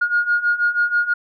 sine beating tone pair, 1427 / 1433.2 Hz, F6 / F6, +37 / +44 cents, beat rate 6.2 Hz, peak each -20 / -17 dBFS, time 0.01-1.14 s, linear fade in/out 10 ms, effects tanh soft clip ceiling -8 dBFS

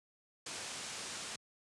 white low-pass noise, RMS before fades -44 dBFS, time 0.46-1.36 s, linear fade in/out 5 ms, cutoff 8500 Hz, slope 24 dB/octave, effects high-pass 100 Hz 12 dB/octave + resampled to 24000 Hz

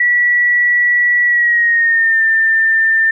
sine tone with pitch glide, 1943 to 1792.1 Hz, B6 to A6, -29 to +31 cents, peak -9 dBFS, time 0-3.11 s, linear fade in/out 5 ms, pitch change -140 cents, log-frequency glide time 1.25-2.22 s, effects none

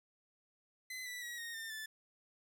sawtooth tone with pitch steps, 2030 / 1971.1 / 1913.9 / 1858.3 / 1804.4 / 1752 Hz, B6 / B6 / A#6 / A#6 / A6 / A6, +47 / -4 / +45 / -6 / +43 / -8 cents, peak -39 dBFS, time 0.9-1.86 s, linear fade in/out 5 ms, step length 160 ms, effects none

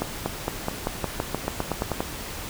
accelerating click train, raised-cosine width 1 ms, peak -10 dBFS, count 14, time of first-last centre 0.02-2.005 s, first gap 240 ms, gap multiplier 0.92, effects pink hiss -35 dBFS RMS until 2.49 s

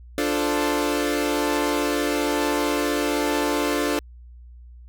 sawtooth chord, D minor seventh, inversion none, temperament equal, 293.7 / 349.2 / 440 / 523.3 Hz, D4 / F4 / A4 / C5, 0 / 0 / 0 / 0 cents, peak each -20 / -24 / -23 / -26 dBFS, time 0.18-3.99 s, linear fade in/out 0 ms, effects added 60 Hz sine -41 dBFS peak until 4.88 s

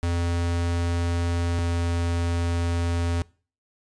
square tone pair in turn, 85.8 / 85.5 Hz, F2 / F2, -30 / -36 cents, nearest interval unison, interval 6 cents, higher first, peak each -23 dBFS, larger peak neither, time 0.03-1.59 / 1.59-3.22 s, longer second, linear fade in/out 0 ms, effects noise-tail reverb RT60 0.4 s tail -23 dB re dry + resampled to 22050 Hz

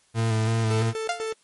40% pulse tone with vibrato, 111.9 Hz, A2, 30 cents sharp, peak -20 dBFS, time 0.14-0.94 s, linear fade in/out 50 ms, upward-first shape square, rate 3 Hz, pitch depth 25 cents each way
45% pulse tone with tremolo, 442.2 Hz, A4, 9 cents sharp, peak -27 dBFS, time 0.7-1.34 s, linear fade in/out 10 ms, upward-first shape square, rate 4 Hz, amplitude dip 80%
sawtooth tone with exponential decay, 698.5 Hz, F5, in tune, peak -17 dBFS, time 1.09-1.31 s, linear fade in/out 2 ms, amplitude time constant 47 ms
effects white hiss -62 dBFS RMS until 1.43 s + MP3 48 kbps

